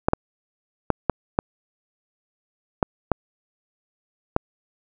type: clicks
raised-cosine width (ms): 1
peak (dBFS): -3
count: 8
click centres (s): 0.085 / 0.134 / 0.903 / 1.097 / 1.389 / 2.828 / 3.117 / 4.364
effects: none